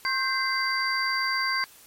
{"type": "tone cluster", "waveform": "sine", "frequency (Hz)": [1071, 1568, 2064, 4678], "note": ["C6", "G6", "C7", "D8"], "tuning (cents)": [40, 0, -24, -8], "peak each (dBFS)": -29, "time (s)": [0.05, 1.64], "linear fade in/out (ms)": 0, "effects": ["white hiss -52 dBFS RMS until 1.86 s", "MP3 64 kbps"]}